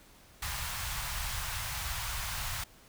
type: band-stop noise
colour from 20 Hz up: pink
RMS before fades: -36 dBFS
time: 0.42-2.64 s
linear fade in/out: 5 ms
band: 120 to 840 Hz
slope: 24 dB/octave
effects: pink hiss -58 dBFS RMS until 2.88 s